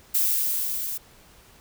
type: noise with level ramp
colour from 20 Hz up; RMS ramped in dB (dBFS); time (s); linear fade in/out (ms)
violet; -21 to -31; 0.14-0.98; 10
effects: pink hiss -53 dBFS RMS until 1.6 s